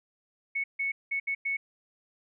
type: tone bursts at uneven times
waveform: sine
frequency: 2210 Hz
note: C#7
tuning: 6 cents flat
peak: -27 dBFS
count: 5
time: 0.55-0.64 / 0.79-0.92 / 1.11-1.2 / 1.27-1.35 / 1.45-1.57 s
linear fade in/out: 10 ms
effects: none